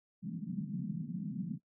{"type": "band-pass noise", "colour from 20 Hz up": "pink", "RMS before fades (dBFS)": -39, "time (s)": [0.22, 1.6], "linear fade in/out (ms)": 50, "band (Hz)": [150, 230], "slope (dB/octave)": 48, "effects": ["noise-tail reverb RT60 0.1 s tail -25 dB re dry"]}